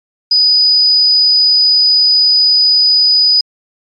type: tone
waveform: sine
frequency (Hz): 4968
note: D#8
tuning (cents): -3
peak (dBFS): -6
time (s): 0.31-3.41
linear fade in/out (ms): 5
effects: MP3 64 kbps

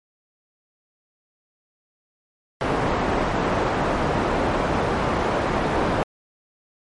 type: low-pass noise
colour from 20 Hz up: white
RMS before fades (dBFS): -22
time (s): 2.61-6.03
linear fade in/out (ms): 0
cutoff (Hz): 880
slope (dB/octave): 12
effects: MP3 48 kbps

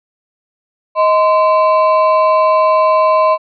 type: ring-modulated tone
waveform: triangle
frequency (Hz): 830.6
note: G#5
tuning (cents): 0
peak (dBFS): -3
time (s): 0.95-3.38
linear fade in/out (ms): 50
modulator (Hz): 202
effects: resampled to 11025 Hz

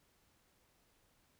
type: silence
effects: pink hiss -73 dBFS RMS until 1.39 s

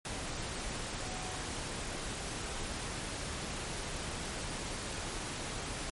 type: tone in noise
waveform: sine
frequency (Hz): 740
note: F#5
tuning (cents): 0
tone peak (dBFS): -47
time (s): 1.01-1.42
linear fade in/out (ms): 2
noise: pink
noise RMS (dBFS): -39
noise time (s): 0.05-5.9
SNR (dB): -11
effects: MP3 48 kbps

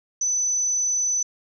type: tone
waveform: sine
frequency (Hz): 6010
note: F#8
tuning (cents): +26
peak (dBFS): -20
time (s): 0.21-1.23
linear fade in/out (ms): 5
effects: none

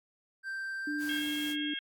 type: tone with pitch glide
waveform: triangle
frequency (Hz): 1568 to 1583.5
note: G6 to G6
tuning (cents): 0 to +17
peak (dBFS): -33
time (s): 0.43-1.23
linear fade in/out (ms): 50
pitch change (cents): +17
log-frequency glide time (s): 0.79-0.97
type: tone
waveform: sine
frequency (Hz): 296.4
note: D4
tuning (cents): +16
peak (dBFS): -33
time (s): 0.87-1.74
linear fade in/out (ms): 5
type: noise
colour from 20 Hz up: white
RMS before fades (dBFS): -46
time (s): 0.98-1.56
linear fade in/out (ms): 50
type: harmonic tone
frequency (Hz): 542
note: C#5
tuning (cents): -39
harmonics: 3 / 4 / 5 / 6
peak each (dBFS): -40 / -44 / -45 / -36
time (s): 1.09-1.79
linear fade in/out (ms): 2
effects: AAC 64 kbps

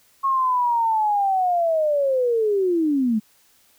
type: linear sweep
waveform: sine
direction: down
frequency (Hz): 1095 to 207.7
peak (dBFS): -17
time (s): 0.23-3.2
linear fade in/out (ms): 20
effects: white hiss -58 dBFS RMS until 3.78 s

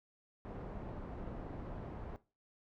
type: low-pass noise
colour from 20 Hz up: pink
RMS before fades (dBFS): -45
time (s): 0.45-2.16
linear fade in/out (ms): 0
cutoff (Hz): 810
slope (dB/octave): 12
effects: noise-tail reverb RT60 0.3 s tail -17 dB re dry

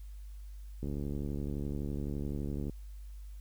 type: click train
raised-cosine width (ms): 3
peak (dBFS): -25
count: 135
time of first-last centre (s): 0.83-2.696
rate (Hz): 71.8
effects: added 50 Hz sine -43 dBFS peak until 3.4 s + white hiss -67 dBFS RMS until 3.4 s

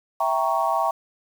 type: chord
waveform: sine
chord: E diminished seventh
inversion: none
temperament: equal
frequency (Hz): 659.3 / 784 / 932.3 / 1108.7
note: E5 / G5 / Bb5 / Db6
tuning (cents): 0 / 0 / 0 / 0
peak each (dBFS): -25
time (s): 0.2-0.91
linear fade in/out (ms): 5
effects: 7-bit

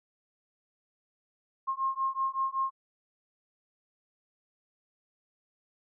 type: beating tone pair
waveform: sine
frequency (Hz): 1067 / 1072.3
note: C6 / C6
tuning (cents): +34 / +42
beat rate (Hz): 5.3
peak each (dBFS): -31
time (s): 1.67-2.71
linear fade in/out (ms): 20
effects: none

